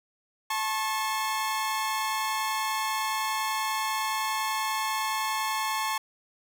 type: tone pair together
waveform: sawtooth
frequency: 874 / 1085 Hz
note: A5 / C#6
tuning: -12 / -37 cents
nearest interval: major third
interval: 375 cents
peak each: -26 dBFS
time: 0.5-5.98 s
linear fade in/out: 5 ms
effects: none